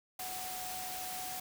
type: tone in noise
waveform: sine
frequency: 740 Hz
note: F#5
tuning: in tune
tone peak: -43 dBFS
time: 0.19-1.4 s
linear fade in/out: 5 ms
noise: white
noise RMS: -42 dBFS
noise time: 0.19-1.4 s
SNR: -4 dB
effects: none